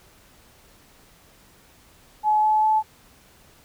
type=tone with pitch steps; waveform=sine; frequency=853 / 859.9 / 866.9 Hz; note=G#5 / A5 / A5; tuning=+46 / -40 / -26 cents; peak=-16 dBFS; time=2.23-2.83 s; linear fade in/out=50 ms; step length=200 ms; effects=pink hiss -54 dBFS RMS until 3.64 s